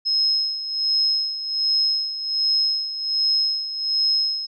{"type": "tone with tremolo", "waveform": "sine", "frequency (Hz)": 5150, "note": "E8", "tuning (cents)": -41, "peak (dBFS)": -16, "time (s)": [0.05, 4.47], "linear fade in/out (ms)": 20, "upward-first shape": "sine", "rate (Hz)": 1.3, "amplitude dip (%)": 70, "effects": []}